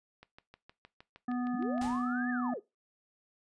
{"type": "click train", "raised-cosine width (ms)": 0.3, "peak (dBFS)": -35, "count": 11, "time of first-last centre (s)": [0.23, 1.78], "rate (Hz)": 6.45}
{"type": "harmonic tone", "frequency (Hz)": 246.9, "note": "B3", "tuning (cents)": 0, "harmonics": [1, 3, 5, 7], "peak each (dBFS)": [-31, -41, -45, -48], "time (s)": [1.28, 2.54], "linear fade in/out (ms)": 5}
{"type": "linear two-way sweep", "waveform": "sine", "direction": "up then down", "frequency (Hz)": [155.56, 1790, 328], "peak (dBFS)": -36, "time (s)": [1.53, 2.6], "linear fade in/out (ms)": 20, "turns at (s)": 2.3}
{"type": "noise with exponential decay", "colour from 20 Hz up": "pink", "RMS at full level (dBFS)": -40, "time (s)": [1.81, 2.21], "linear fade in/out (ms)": 5, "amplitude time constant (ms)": 85}
{"effects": ["noise-tail reverb RT60 0.2 s tail -18 dB re dry", "resampled to 22050 Hz"]}